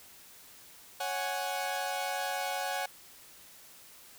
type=chord; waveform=sawtooth; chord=C# suspended fourth; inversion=none; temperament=equal; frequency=554.4 / 740 / 830.6 Hz; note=C#5 / F#5 / G#5; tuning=0 / 0 / 0 cents; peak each=-35 / -31 / -33 dBFS; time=1-2.86 s; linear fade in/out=5 ms; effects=white hiss -54 dBFS RMS until 4.18 s